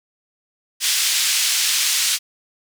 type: band-pass noise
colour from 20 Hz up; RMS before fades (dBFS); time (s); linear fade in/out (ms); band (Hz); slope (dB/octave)
white; -19; 0.8-2.19; 50; 2500 to 7100; 12
effects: none